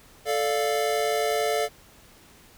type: chord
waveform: square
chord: D minor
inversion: second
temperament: equal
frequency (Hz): 440 / 587.3 / 698.5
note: A4 / D5 / F5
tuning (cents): 0 / 0 / 0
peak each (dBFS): -27 / -29 / -28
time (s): 0.25-1.69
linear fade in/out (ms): 50
effects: pink hiss -53 dBFS RMS until 2.57 s